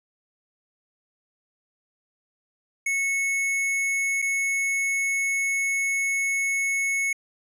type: tone with dropouts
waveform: square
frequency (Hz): 2200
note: C#7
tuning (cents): -14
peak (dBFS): -23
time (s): 2.86-7.13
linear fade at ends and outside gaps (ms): 5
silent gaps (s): 4.219-4.223
effects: low-pass 12000 Hz 12 dB/octave